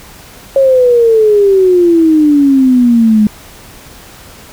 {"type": "exponential sweep", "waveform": "sine", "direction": "down", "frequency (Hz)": [550, 208.8], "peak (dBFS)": -4, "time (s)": [0.56, 3.27], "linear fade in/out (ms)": 2, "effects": ["pink hiss -35 dBFS RMS until 4.52 s"]}